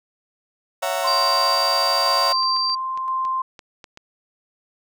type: chord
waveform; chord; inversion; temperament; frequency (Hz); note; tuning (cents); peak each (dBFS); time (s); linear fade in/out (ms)
35% pulse; F# dominant seventh; second; just; 555 / 666 / 740 / 925; C#5 / E5 / F#5 / A#5; +2 / +18 / 0 / -14; -25 / -24 / -26 / -28; 0.82-2.33; 10
type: tone with tremolo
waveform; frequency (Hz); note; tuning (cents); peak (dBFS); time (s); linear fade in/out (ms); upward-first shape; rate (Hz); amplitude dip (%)
sine; 1046.5; C6; 0; -20; 1.04-3.42; 5; square; 0.98; 30
type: tone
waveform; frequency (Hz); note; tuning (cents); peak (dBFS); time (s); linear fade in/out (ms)
sine; 4699; D8; 0; -20; 1.07-2.75; 5
type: clicks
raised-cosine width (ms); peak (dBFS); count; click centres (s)
0.2; -23; 10; 2.105 / 2.298 / 2.431 / 2.564 / 2.697 / 2.975 / 3.251 / 3.592 / 3.842 / 3.974
effects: none